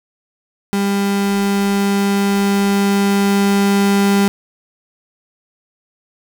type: tone with level ramp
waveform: 35% pulse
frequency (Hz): 199.4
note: G3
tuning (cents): +30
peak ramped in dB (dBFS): -13 to -9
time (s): 0.73-4.28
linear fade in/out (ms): 0
effects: 7-bit